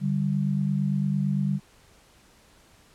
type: tone pair together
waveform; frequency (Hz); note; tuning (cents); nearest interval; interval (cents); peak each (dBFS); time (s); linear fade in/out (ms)
sine; 145.9 / 194.75; D3 / G3; -11 / -11; perfect fourth; 500; -25; 0-1.6; 50
effects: pink hiss -57 dBFS RMS until 2.94 s + low-pass 11000 Hz 12 dB/octave